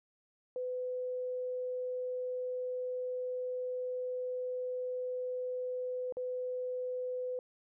sine tone with dropouts, 503 Hz, B4, 32 cents sharp, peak -34 dBFS, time 0.56-7.39 s, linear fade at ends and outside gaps 1 ms, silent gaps 6.124-6.169 s, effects none

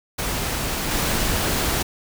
pink noise with level steps, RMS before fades -25 / -22 dBFS, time 0.18-1.83 s, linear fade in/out 10 ms, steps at 0.91 s, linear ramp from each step 2 ms, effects none

